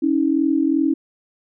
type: tone pair together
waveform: sine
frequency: 277.2 / 319.9 Hz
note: C#4 / D#4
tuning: 0 / +48 cents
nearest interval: major second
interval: 248 cents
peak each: -18 dBFS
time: 0.02-0.94 s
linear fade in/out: 10 ms
effects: none